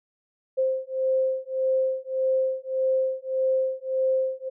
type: beating tone pair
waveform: sine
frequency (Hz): 523.3 / 525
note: C5 / C5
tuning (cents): 0 / +6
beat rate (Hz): 1.7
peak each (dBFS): -25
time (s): 0.57-4.5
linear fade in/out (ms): 20
effects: none